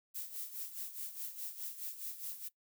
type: noise with tremolo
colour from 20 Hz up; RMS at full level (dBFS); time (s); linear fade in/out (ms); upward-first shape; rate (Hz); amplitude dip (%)
violet; -41; 0.14-2.49; 20; sine; 4.8; 70
effects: noise-tail reverb RT60 0.1 s tail -19 dB re dry